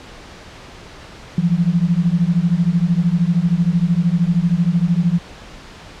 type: beating tone pair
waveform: sine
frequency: 165.8 / 178.8 Hz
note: E3 / F3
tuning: +10 / +41 cents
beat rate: 13 Hz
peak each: -16 dBFS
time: 1.38-5.19 s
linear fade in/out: 2 ms
effects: pink hiss -38 dBFS RMS until 6 s + low-pass 5000 Hz 12 dB/octave